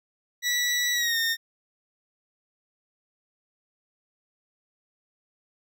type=tone with pitch glide; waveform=20% pulse; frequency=1951 to 1830.9 Hz; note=B6 to A#6; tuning=-22 to -32 cents; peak=-18 dBFS; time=0.42-1.37 s; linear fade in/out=50 ms; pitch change=-110 cents; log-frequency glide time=0.93-1.17 s; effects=none